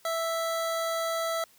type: tone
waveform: 25% pulse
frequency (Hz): 659.3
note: E5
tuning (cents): 0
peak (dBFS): -24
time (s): 0.05-1.44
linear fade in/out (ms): 2
effects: white hiss -60 dBFS RMS until 1.58 s